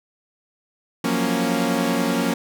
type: chord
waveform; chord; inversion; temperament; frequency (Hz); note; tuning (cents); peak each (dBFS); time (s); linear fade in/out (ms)
sawtooth; Gb major seventh; third; equal; 174.61 / 185 / 233.1 / 277.2; F3 / Gb3 / Bb3 / Db4; 0 / 0 / 0 / 0; -23 / -24 / -19 / -20; 1.04-2.34; 5
effects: none